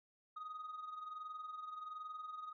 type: tone with amplitude modulation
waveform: sine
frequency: 1248 Hz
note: D#6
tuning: 5 cents sharp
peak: -40 dBFS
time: 0.36-2.53 s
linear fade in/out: 10 ms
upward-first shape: sine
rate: 21.3 Hz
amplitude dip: 65%
effects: tanh soft clip ceiling -42 dBFS